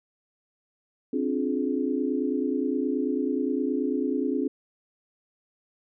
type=chord; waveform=sine; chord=D half-diminished seventh; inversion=third; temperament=just; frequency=264.3 / 293.7 / 352.4 / 422.9 Hz; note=C4 / D4 / F4 / Ab4; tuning=+18 / 0 / +16 / +31 cents; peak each=-27 / -29 / -32 / -31 dBFS; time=1.13-4.48 s; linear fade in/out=5 ms; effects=none